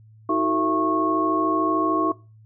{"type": "tone cluster", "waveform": "sine", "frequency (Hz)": [317.4, 370.8, 449.3, 669, 1096], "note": ["D#4", "F#4", "A4", "E5", "C#6"], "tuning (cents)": [35, 4, 36, 25, -20], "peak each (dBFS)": [-23, -26, -32, -29, -23], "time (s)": [0.29, 2.12], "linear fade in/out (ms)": 5, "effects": ["noise-tail reverb RT60 0.3 s tail -20 dB re dry", "added 109 Hz sine -47 dBFS peak until 2.45 s"]}